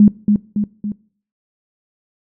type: tone with echo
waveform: sine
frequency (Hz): 207.7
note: G#3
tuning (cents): 0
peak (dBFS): -4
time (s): 0-0.08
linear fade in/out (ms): 2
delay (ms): 280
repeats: 3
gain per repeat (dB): -5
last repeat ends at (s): 0.92
effects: noise-tail reverb RT60 0.5 s tail -22 dB re dry